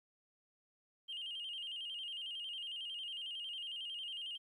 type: tone with vibrato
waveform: sine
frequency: 3000 Hz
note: F#7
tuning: 23 cents sharp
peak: -40 dBFS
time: 1.08-4.38 s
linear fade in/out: 20 ms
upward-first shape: square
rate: 11 Hz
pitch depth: 83 cents each way
effects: tanh soft clip ceiling -37 dBFS + 13-bit